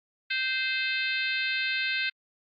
harmonic tone, 520 Hz, C5, 11 cents flat, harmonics 3 / 4 / 5 / 6 / 7 / 8 / 9, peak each -31 / -33 / -31 / -39 / -36 / -36 / -45 dBFS, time 0.3-2.1 s, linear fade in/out 10 ms, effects AAC 64 kbps

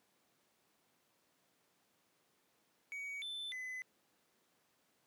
triangle tone with pitch steps, 2255 / 3527 / 2018 Hz, C#7 / A7 / B6, +29 / +3 / +37 cents, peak -40 dBFS, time 2.92-3.82 s, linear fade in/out 0 ms, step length 300 ms, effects pink hiss -75 dBFS RMS until 5.06 s + high-pass 200 Hz 12 dB/octave

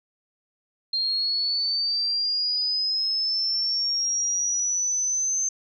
sine linear sweep, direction up, 4186 to 6272 Hz, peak -22 dBFS, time 0.93-5.49 s, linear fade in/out 5 ms, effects none

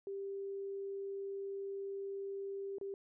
sine tone with dropouts, 394.2 Hz, G4, 10 cents sharp, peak -39 dBFS, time 0.07-2.94 s, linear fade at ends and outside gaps 1 ms, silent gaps 2.784-2.812 s, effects none

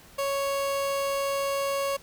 30% pulse tone, 554.4 Hz, C#5, in tune, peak -23 dBFS, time 0.18-1.97 s, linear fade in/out 10 ms, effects pink hiss -52 dBFS RMS until 2.02 s

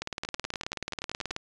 two click trains, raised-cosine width 0.2 ms, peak -15 / -18 dBFS, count 26 / 12, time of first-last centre 0.02-1.364 / 0.25-1.308 s, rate 18.6 / 10.4 Hz, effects resampled to 22050 Hz

